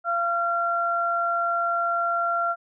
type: tone pair together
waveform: sine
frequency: 686 / 1372 Hz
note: F5 / F6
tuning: -31 / -31 cents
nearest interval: octave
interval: 1200 cents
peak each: -26 / -23 dBFS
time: 0.04-2.56 s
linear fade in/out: 50 ms
effects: none